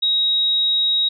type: tone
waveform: sine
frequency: 3800 Hz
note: A#7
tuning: 33 cents sharp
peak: -15 dBFS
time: 0.02-1.09 s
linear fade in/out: 10 ms
effects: none